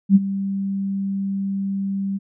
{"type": "tone with ADSR envelope", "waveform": "sine", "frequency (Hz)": 196, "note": "G3", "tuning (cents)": 0, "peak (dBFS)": -6, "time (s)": [0.09, 2.19], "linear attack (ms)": 63, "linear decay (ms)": 32, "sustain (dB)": -15, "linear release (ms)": 27, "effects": []}